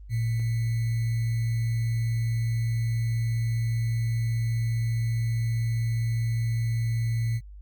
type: tone with sample-and-hold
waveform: sine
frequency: 114.9 Hz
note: A#2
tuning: 25 cents flat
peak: -23 dBFS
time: 0.09-7.41 s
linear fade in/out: 50 ms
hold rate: 2100 Hz
effects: added 50 Hz sine -41 dBFS peak until 7.61 s + Opus 32 kbps